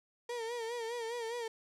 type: tone with vibrato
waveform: 35% pulse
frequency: 466.2 Hz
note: A#4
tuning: in tune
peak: -35 dBFS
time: 0.29-1.48 s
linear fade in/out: 5 ms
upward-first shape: sine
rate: 4.9 Hz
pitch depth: 74 cents each way
effects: low-pass 9000 Hz 12 dB/octave